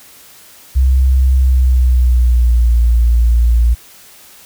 sine tone with pitch glide, 65.1 to 58.33 Hz, C2 to A#1, -8 to +2 cents, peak -7 dBFS, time 0.75-3.75 s, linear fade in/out 20 ms, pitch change -190 cents, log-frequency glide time 1.39-2.75 s, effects white hiss -41 dBFS RMS until 4.45 s

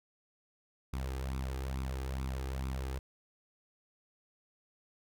sawtooth tone with flanger, 65.8 Hz, C2, 10 cents sharp, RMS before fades -37 dBFS, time 0.93-2.99 s, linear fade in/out 5 ms, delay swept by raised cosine 0.81 to 2.51 ms, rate 2.3 Hz, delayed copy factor +0.6, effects none

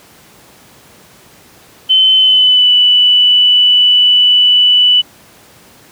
sine tone with pitch glide, 3061 to 2972 Hz, G7 to F#7, -42 to +7 cents, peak -5 dBFS, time 1.89-5.02 s, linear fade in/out 20 ms, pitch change -51 cents, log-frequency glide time 2.15-2.71 s, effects pink hiss -42 dBFS RMS until 5.91 s + high-pass 100 Hz 12 dB/octave

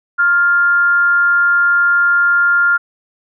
sine tone with frequency modulation, 1402 Hz, F6, 6 cents sharp, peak -9 dBFS, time 0.18-2.78 s, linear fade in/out 20 ms, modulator 317 Hz, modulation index 0.24, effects none

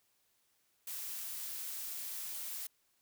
blue noise, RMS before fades -42 dBFS, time 0.87-2.67 s, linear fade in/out 5 ms, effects white hiss -75 dBFS RMS until 3.01 s

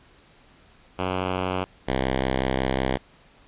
5% pulse tone pair in turn, 92.5 / 65.41 Hz, F#2 / C2, 0 / 0 cents, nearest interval tritone, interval 600 cents, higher first, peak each -13 / -11 dBFS, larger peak second, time 0.98-1.65 / 1.87-2.98 s, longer second, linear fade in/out 20 ms, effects pink hiss -55 dBFS RMS until 3.47 s + resampled to 8000 Hz

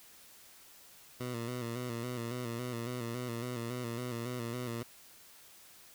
15% pulse tone with vibrato, 120.4 Hz, B2, 44 cents flat, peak -30 dBFS, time 1.2-4.83 s, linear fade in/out 5 ms, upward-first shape square, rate 3.6 Hz, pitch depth 56 cents each way, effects white hiss -57 dBFS RMS until 5.94 s

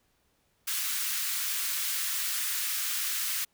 white high-pass noise, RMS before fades -31 dBFS, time 0.67-3.45 s, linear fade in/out 10 ms, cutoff 1300 Hz, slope 24 dB/octave, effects pink hiss -71 dBFS RMS until 3.53 s

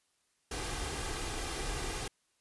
pink noise with comb filter, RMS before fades -37 dBFS, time 0.51-2.08 s, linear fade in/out 5 ms, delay 2.5 ms, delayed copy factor +0.5, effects white hiss -75 dBFS RMS until 2.4 s + resampled to 24000 Hz

